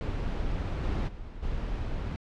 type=noise with level steps; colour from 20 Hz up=brown; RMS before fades=-30 / -28 / -42 / -32 dBFS; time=0.01-2.16 s; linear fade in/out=0 ms; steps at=0.82 / 1.07 / 1.42 s; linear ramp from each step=20 ms; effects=low-pass 4000 Hz 12 dB/octave